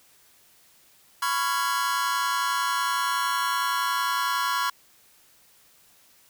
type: chord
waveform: 45% pulse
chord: C# dominant seventh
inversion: third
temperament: just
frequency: 997.9 / 1108.7 / 1385.9 / 1663.1 Hz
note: B5 / C#6 / E#6 / G#6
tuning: +18 / 0 / -14 / +2 cents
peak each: -28 / -28 / -30 / -33 dBFS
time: 1.22-4.7 s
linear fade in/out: 5 ms
effects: white hiss -58 dBFS RMS until 6.29 s